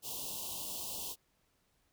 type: band-stop noise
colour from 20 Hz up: white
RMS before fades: -41 dBFS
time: 0.02-1.16 s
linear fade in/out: 50 ms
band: 1100 to 2700 Hz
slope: 96 dB/octave
effects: pink hiss -75 dBFS RMS until 1.92 s